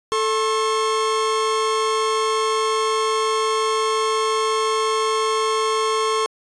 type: tone pair together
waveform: 45% pulse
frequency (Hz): 440 / 1077.2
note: A4 / C#6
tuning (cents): 0 / -50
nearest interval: octave + major third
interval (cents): 1550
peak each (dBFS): -21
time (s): 0.12-6.26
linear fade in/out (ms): 0
effects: resampled to 22050 Hz